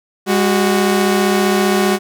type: tone pair together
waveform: sawtooth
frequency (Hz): 202.6 / 370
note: G#3 / F#4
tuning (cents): -43 / 0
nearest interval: minor seventh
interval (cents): 1043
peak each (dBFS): -11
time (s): 0.26-1.99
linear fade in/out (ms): 50
effects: none